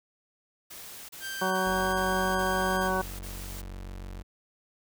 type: noise bursts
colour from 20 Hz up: white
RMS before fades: -44 dBFS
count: 7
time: 0.7-3.616 s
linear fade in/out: 10 ms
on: 390 ms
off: 31 ms
type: tone with pitch glide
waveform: sawtooth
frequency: 1574 to 1601.5 Hz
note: G6 to G6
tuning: +7 to +37 cents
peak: -31 dBFS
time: 1.2-2.91 s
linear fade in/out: 50 ms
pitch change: +30 cents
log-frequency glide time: 1.57-1.66 s
type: harmonic tone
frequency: 187.6 Hz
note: F#3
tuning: 24 cents sharp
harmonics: 1 / 2 / 3 / 4 / 5 / 6 / 8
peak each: -33 / -33 / -33 / -33 / -33 / -33 / -33 dBFS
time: 1.41-3.02 s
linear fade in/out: 10 ms
type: tone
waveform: 35% pulse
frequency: 46.45 Hz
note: F#1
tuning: 7 cents sharp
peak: -36 dBFS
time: 1.65-4.23 s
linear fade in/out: 20 ms
effects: none